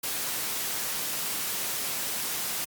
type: noise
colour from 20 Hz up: white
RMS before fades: -31 dBFS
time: 0.03-2.65 s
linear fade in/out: 10 ms
effects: high-pass 100 Hz 12 dB/octave + Opus 48 kbps